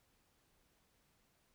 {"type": "silence", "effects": ["pink hiss -75 dBFS RMS until 1.54 s"]}